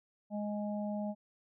harmonic tone, 208 Hz, G#3, 3 cents sharp, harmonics 1 / 3 / 4, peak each -35 / -40 / -46 dBFS, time 0.3-1.15 s, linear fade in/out 50 ms, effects none

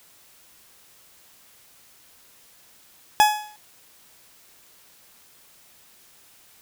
40% pulse tone with exponential decay, 845 Hz, G#5, 30 cents sharp, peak -9 dBFS, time 3.2-3.56 s, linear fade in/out 0 ms, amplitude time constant 78 ms, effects white hiss -54 dBFS RMS until 6.61 s

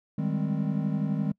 triangle chord, Ab major seventh, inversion second, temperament equal, 155.56 / 196 / 207.7 / 261.6 Hz, Eb3 / G3 / Ab3 / C4, 0 / 0 / 0 / 0 cents, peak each -27 / -29 / -29 / -32 dBFS, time 0.18-1.32 s, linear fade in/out 5 ms, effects noise-tail reverb RT60 0.1 s tail -26 dB re dry

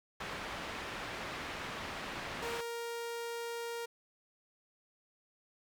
white low-pass noise, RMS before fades -42 dBFS, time 0.2-2.61 s, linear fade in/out 5 ms, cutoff 2200 Hz, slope 12 dB/octave
sawtooth tone, 467.8 Hz, A#4, 6 cents sharp, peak -34 dBFS, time 2.42-3.86 s, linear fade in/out 10 ms
effects none

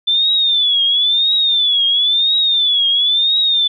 sine tone with vibrato, 3520 Hz, A7, in tune, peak -11 dBFS, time 0.07-3.68 s, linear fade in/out 10 ms, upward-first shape triangle, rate 0.98 Hz, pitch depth 150 cents each way, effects none

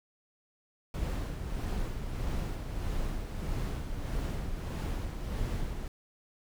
brown noise with tremolo, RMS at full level -32 dBFS, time 0.94-5.88 s, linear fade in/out 2 ms, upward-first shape sine, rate 1.6 Hz, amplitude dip 45%, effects none

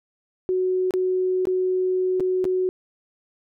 sine tone with dropouts, 370 Hz, F#4, in tune, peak -19 dBFS, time 0.49-2.69 s, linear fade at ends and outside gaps 0 ms, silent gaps 0.908-0.938 / 1.454-1.471 / 2.198-2.205 / 2.443-2.452 s, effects none

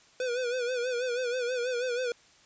square tone with vibrato, 493.9 Hz, B4, in tune, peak -29 dBFS, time 0.2-2.12 s, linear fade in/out 2 ms, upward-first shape sine, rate 6.2 Hz, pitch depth 74 cents each way, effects white hiss -59 dBFS RMS until 2.45 s + resampled to 16000 Hz

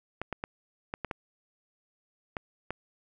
clicks, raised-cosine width 0.5 ms, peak -18 dBFS, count 8, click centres 0.216 / 0.327 / 0.439 / 0.939 / 1.047 / 1.112 / 2.368 / 2.706 s, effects none

